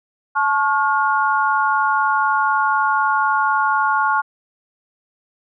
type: tone cluster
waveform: sine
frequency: 866 / 1098 / 1422 Hz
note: A5 / C#6 / F6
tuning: -28 / -17 / +31 cents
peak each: -19 dBFS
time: 0.35-4.22 s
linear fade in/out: 20 ms
effects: none